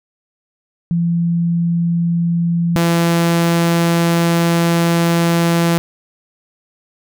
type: tone pair in turn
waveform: sine / sawtooth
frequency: 170 / 169.02 Hz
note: F3 / E3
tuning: -46 / +44 cents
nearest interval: unison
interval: 10 cents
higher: first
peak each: -13 / -8 dBFS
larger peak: second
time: 0.91-2.76 / 2.76-5.78 s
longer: second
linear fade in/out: 0 ms
effects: none